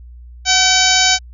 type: harmonic tone with a mistuned harmonic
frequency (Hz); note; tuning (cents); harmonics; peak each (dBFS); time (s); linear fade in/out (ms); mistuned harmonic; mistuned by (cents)
764; G5; -45; 1 / 2 / 3 / 4 / 5 / 6 / 7 / 8 / 9; -19 / -19 / -19 / -19 / -19 / -19 / -19 / -19 / -19; 0.45-1.19; 50; 1; -56
effects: added 60 Hz sine -34 dBFS peak until 1.33 s